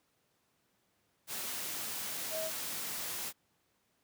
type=tone in noise; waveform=sine; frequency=637 Hz; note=D#5; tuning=41 cents sharp; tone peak=-36 dBFS; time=2.3-2.51 s; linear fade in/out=50 ms; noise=white; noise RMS=-39 dBFS; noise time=1.27-3.33 s; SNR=0 dB; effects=pink hiss -75 dBFS RMS until 4.03 s + high-pass 100 Hz 12 dB/octave